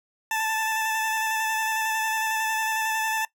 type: tone with vibrato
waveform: 20% pulse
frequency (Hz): 880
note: A5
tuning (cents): 0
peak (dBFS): -19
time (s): 0.31-3.25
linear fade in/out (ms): 2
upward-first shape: square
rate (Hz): 11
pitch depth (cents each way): 15
effects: noise-tail reverb RT60 0.1 s tail -19 dB re dry